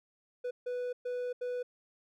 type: tone bursts at uneven times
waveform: triangle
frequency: 493.9 Hz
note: B4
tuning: in tune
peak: -31 dBFS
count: 4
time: 0.44-0.51 / 0.66-0.93 / 1.05-1.33 / 1.41-1.63 s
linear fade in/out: 10 ms
effects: none